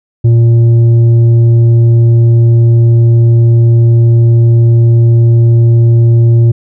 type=tone with tanh clipping; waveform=triangle; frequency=116.54 Hz; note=A#2; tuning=in tune; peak=-4 dBFS; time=0.24-6.52 s; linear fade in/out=10 ms; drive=10 dB; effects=none